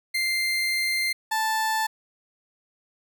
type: tone pair in turn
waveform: 30% pulse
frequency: 2093 / 880 Hz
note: C7 / A5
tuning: 0 / 0 cents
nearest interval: octave + minor third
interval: 1500 cents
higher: first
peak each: -20 / -20 dBFS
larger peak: neither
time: 0.14-1.13 / 1.31-1.87 s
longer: first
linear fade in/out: 10 ms
effects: none